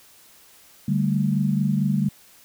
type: chord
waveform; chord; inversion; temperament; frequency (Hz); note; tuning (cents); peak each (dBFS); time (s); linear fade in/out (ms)
sine; D suspended fourth; none; just; 146.83 / 195.78 / 220.2; D3 / G3 / A3; 0 / -2 / +2; -23 / -22 / -25; 0.88-2.09; 5
effects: white hiss -52 dBFS RMS until 2.44 s